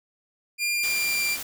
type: tone with pitch glide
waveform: sawtooth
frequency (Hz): 2400 to 2371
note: D7 to D7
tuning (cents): +37 to +16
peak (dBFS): -20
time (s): 0.58-1.38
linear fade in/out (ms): 50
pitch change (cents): -21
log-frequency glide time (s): 0.71-1.24
type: noise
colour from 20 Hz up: white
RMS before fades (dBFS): -34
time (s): 0.83-1.43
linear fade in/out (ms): 5
effects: none